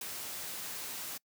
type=noise with ADSR envelope; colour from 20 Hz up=white; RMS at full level=-36 dBFS; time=0.01-1.18 s; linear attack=7 ms; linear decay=5 ms; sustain=-5 dB; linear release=11 ms; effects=noise-tail reverb RT60 0.1 s tail -25 dB re dry + high-pass 100 Hz 12 dB/octave